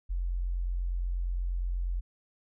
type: tone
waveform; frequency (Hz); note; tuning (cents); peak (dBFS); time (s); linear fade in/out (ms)
sine; 44.22; F1; +22; -28; 0.09-2.01; 20
effects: none